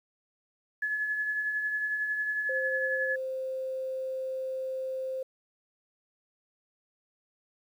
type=tone with tremolo; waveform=sine; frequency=1708 Hz; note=G#6; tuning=48 cents sharp; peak=-26 dBFS; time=0.82-3.16 s; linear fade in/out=5 ms; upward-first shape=triangle; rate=11 Hz; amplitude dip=45%
type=tone; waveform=sine; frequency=523.3 Hz; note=C5; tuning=in tune; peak=-31 dBFS; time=2.49-5.23 s; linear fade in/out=5 ms
effects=10-bit

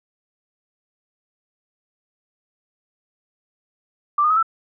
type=tone with pitch steps; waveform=sine; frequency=1174.7 / 1224.6 / 1276.6 / 1330.8 Hz; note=D6 / D#6 / D#6 / E6; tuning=0 / -28 / +44 / +16 cents; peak=-14 dBFS; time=4.18-4.428 s; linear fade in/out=5 ms; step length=62 ms; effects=none

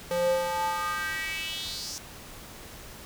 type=tone with high-pass filter sweep; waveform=square; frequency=174.61 Hz; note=F3; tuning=in tune; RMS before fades=-30 dBFS; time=0.11-1.98 s; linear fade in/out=0 ms; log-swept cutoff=400 to 5900 Hz; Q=4.4; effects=pink hiss -45 dBFS RMS until 3.05 s

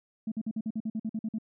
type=tone bursts; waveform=sine; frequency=220 Hz; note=A3; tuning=in tune; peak=-28 dBFS; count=12; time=0.27-1.385 s; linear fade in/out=5 ms; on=48 ms; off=49 ms; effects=tanh soft clip ceiling -25 dBFS

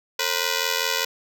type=ring-modulated tone; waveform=5% pulse; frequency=493.9 Hz; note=B4; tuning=in tune; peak=-7 dBFS; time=0.19-1.05 s; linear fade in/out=5 ms; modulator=42.5 Hz; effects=none

